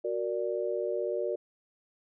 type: chord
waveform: sine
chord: Gb augmented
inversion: none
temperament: equal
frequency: 370 / 466.2 / 587.3 Hz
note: Gb4 / Bb4 / D5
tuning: 0 / 0 / 0 cents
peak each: -33 dBFS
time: 0.04-1.36 s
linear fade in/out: 10 ms
effects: none